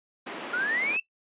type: band-pass noise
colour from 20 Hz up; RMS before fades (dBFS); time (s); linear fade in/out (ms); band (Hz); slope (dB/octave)
pink; -38; 0.26-0.97; 10; 240 to 3300; 24
type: exponential sweep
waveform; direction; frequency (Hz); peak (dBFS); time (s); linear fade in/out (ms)
sine; up; 1396.9 to 2700; -25; 0.53-1; 5
effects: noise-tail reverb RT60 0.1 s tail -18 dB re dry + resampled to 8000 Hz